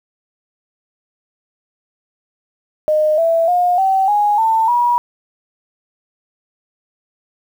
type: tone with pitch steps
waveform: sine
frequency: 614 / 661.9 / 713.5 / 769.1 / 829.1 / 893.8 / 963.5 Hz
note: D#5 / E5 / F5 / G5 / G#5 / A5 / B5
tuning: -23 / +7 / +37 / -33 / -3 / +27 / -43 cents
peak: -11 dBFS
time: 2.88-4.98 s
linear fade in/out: 0 ms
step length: 300 ms
effects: 7-bit